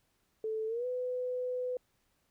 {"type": "tone with pitch glide", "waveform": "sine", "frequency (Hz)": [438.7, 501], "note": ["A4", "B4"], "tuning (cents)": [-5, 25], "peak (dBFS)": -32, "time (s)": [0.44, 1.77], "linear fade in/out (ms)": 2, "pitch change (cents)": 230, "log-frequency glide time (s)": [0.67, 0.86], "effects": ["pink hiss -75 dBFS RMS until 2.3 s"]}